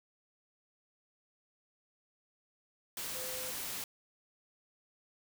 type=tone in noise; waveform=sine; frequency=512 Hz; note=C5; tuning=38 cents flat; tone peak=-45 dBFS; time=3.15-3.51 s; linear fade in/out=2 ms; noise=white; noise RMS=-40 dBFS; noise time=2.97-3.84 s; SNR=-8 dB; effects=none